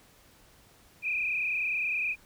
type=tone with frequency modulation; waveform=sine; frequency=2470 Hz; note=D#7; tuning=13 cents flat; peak=-27 dBFS; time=1.02-2.16 s; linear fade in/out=50 ms; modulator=29.8 Hz; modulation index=3.2; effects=pink hiss -59 dBFS RMS until 2.25 s